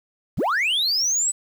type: linear sweep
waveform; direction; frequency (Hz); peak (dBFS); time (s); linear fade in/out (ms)
sine; up; 37.91 to 8050; -16; 0.37-1.32; 20
effects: tanh soft clip ceiling -18 dBFS + 8-bit